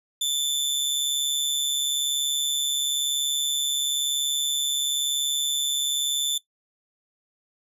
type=tone with amplitude modulation; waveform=sawtooth; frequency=3520 Hz; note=A7; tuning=in tune; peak=-17 dBFS; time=0.21-6.38 s; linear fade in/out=5 ms; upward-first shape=sine; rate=141 Hz; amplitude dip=50%; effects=noise-tail reverb RT60 0.1 s tail -17 dB re dry + resampled to 32000 Hz